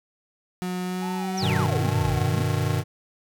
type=tone with pitch glide; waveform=35% pulse; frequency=181.6 to 189.09 Hz; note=F#3 to F#3; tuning=-32 to +38 cents; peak=-25 dBFS; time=0.62-1.66 s; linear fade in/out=0 ms; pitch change=+70 cents; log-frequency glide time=0.84-1.36 s
type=tone with vibrato; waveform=triangle; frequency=814 Hz; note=G#5; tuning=35 cents flat; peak=-31 dBFS; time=1.01-2.3 s; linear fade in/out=20 ms; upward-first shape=sine; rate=2.3 Hz; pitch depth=170 cents each way
type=exponential two-way sweep; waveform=sine; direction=down then up; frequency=6270 to 46.55 to 271.6 Hz; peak=-29 dBFS; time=1.37-2.42 s; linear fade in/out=10 ms; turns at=2.1 s
type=chord; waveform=square; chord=G augmented; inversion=none; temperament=just; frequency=98 / 122.5 / 153.12 Hz; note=G2 / B2 / D#3; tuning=0 / -14 / -27 cents; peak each=-27 dBFS; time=1.4-2.84 s; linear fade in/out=50 ms
effects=none